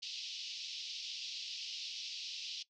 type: band-pass noise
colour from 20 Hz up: white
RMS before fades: -44 dBFS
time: 0.02-2.63 s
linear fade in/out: 10 ms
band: 2700 to 5400 Hz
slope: 48 dB/octave
effects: noise-tail reverb RT60 0.1 s tail -17 dB re dry